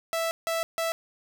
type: tone bursts at uneven times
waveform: sawtooth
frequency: 659.3 Hz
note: E5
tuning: in tune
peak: -22 dBFS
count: 3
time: 0.13-0.31 / 0.47-0.63 / 0.78-0.92 s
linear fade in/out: 0 ms
effects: none